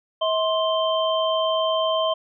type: tone cluster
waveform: sine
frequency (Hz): 643 / 1051 / 3123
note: E5 / C6 / G7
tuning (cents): -43 / +7 / -7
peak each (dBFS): -21 / -25 / -27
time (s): 0.21-2.14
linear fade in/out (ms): 10
effects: none